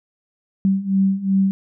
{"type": "beating tone pair", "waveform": "sine", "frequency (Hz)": [191.9, 194.6], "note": ["G3", "G3"], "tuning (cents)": [-37, -12], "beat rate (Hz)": 2.7, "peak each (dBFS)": [-20, -17], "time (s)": [0.65, 1.51], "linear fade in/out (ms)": 0, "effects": []}